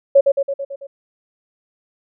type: tone with echo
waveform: sine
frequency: 554.4 Hz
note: C#5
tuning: in tune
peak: -6 dBFS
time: 0.15-0.21 s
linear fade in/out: 10 ms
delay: 110 ms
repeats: 6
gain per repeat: -4 dB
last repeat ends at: 0.87 s
effects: none